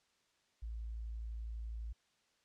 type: tone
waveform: sine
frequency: 56 Hz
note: A1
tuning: 31 cents sharp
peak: -40 dBFS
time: 0.62-1.93 s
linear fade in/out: 10 ms
effects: white hiss -75 dBFS RMS until 2.44 s + low-pass 6000 Hz 12 dB/octave